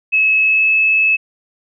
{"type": "tone with pitch glide", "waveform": "sine", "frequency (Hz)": [2584, 2599], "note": ["E7", "E7"], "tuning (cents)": [-35, -25], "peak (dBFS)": -10, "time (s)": [0.12, 1.17], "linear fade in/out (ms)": 20, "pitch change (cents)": 10, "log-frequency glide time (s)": [0.39, 0.69], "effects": []}